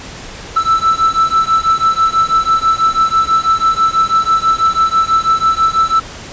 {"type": "beating tone pair", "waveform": "triangle", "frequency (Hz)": [1318.5, 1324.6], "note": ["E6", "E6"], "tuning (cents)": [0, 8], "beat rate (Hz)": 6.1, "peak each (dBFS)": -11, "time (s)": [0.56, 6], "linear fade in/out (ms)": 10, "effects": ["pink hiss -30 dBFS RMS until 6.32 s", "resampled to 16000 Hz"]}